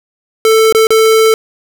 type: tone with dropouts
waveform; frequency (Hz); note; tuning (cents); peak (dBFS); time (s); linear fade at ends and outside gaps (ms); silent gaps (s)
square; 442.6; A4; +10; -6; 0.45-1.34; 1; 0.725-0.748 / 0.87-0.905
effects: none